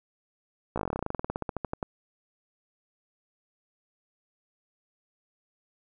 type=slowing click train; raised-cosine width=1 ms; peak=-16 dBFS; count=25; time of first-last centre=0.76-1.828 s; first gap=16 ms; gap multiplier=1.08; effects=none